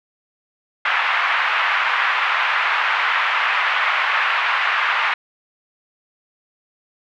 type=band-pass noise; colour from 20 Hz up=pink; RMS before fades=-19 dBFS; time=0.85-5.14 s; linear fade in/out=5 ms; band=1000 to 2600 Hz; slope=24 dB/octave; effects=none